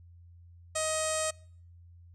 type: tone with low-pass filter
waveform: sawtooth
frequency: 629 Hz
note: D#5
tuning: 19 cents sharp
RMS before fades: -31 dBFS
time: 0.75-1.31 s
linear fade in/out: 10 ms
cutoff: 8000 Hz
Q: 7.9
effects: noise-tail reverb RT60 0.6 s tail -26 dB re dry + added 86 Hz sine -51 dBFS peak until 2.14 s